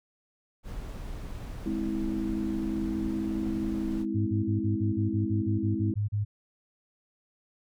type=noise; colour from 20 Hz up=brown; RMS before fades=-38 dBFS; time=0.63-4.06 s; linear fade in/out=50 ms
type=chord; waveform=sine; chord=Ab augmented; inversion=none; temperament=just; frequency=207.7 / 259.6 / 324.5 Hz; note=Ab3 / C4 / E4; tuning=0 / -13 / -27 cents; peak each=-32 / -35 / -31 dBFS; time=1.66-5.94 s; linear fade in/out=2 ms
type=tone bursts; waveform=sine; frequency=103.83 Hz; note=G#2; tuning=in tune; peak=-25 dBFS; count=13; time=4.14-6.25 s; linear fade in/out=20 ms; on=130 ms; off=35 ms
effects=none